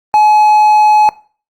triangle tone, 849 Hz, G#5, 38 cents sharp, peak -3 dBFS, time 0.14-1.09 s, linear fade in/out 0 ms, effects noise-tail reverb RT60 0.4 s tail -20 dB re dry + Opus 32 kbps

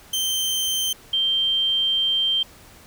sawtooth / sine tone pair in turn, 3121 / 3150 Hz, G7 / G7, -8 / +8 cents, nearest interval unison, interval 16 cents, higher second, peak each -18 dBFS, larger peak neither, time 0.13-0.93 / 1.13-2.43 s, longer second, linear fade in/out 5 ms, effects pink hiss -48 dBFS RMS until 2.86 s

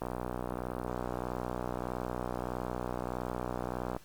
click train, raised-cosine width 1 ms, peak -20 dBFS, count 244, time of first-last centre 0.02-3.965 s, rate 61.6 Hz, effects pink hiss -58 dBFS RMS until 4.04 s + Opus 24 kbps

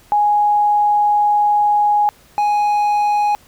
sine / triangle tone pair in turn, 830.6 / 830.6 Hz, G#5 / G#5, 0 / 0 cents, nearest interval unison, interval 0 cents, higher neither, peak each -11 dBFS, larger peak neither, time 0.12-2.09 / 2.38-3.35 s, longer first, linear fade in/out 0 ms, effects pink hiss -49 dBFS RMS until 3.47 s

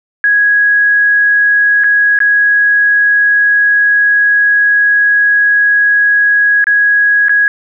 sine tone with dropouts, 1661.2 Hz, G#6, in tune, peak -6 dBFS, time 0.24-7.48 s, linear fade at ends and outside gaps 1 ms, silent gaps 1.837-1.842 / 2.189-2.203 / 6.642-6.669 / 7.284-7.294 s, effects none

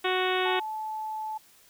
harmonic tone, 370 Hz, F#4, in tune, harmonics 1 / 2 / 3 / 4 / 5 / 6 / 7 / 8 / 9 / 10, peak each -28 / -31 / -33 / -34 / -35 / -36 / -36 / -37 / -38 / -38 dBFS, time 0.04-0.6 s, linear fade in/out 10 ms
sine tone, 868 Hz, A5, 24 cents flat, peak -31 dBFS, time 0.45-1.38 s, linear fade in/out 10 ms
effects white hiss -58 dBFS RMS until 1.69 s

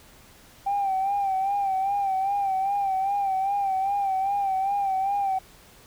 sine tone with vibrato, 784 Hz, G5, in tune, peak -21 dBFS, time 0.66-5.39 s, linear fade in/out 10 ms, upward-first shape sine, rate 2.5 Hz, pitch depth 58 cents each way, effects tanh soft clip ceiling -18 dBFS + pink hiss -52 dBFS RMS until 5.86 s

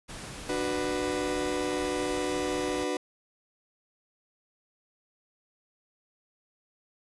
pink noise, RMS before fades -41 dBFS, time 0.08-2.85 s, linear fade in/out 20 ms
35% pulse chord, B minor, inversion first, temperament just, 296.3 / 370.4 / 493.9 Hz, D4 / F#4 / B4, +15 / +2 / 0 cents, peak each -31 dBFS, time 0.49-2.97 s, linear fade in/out 2 ms
effects resampled to 24000 Hz

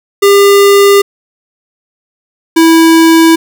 square tone pair in turn, 400.8 / 327.3 Hz, G4 / E4, +38 / -12 cents, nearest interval major third, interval 350 cents, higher first, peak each -3 dBFS, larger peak neither, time 0.22-1.02 / 2.56-3.36 s, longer neither, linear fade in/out 10 ms, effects none

